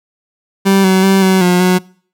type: tone with pitch steps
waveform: 30% pulse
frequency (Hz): 194.7 / 188.5 / 193.2 / 188.7 / 179.1 / 182.7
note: G3 / F#3 / G3 / F#3 / F3 / F#3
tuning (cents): -12 / +32 / -25 / +34 / +44 / -22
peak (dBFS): -5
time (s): 0.65-1.79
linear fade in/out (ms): 20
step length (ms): 190
effects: noise-tail reverb RT60 0.5 s tail -24 dB re dry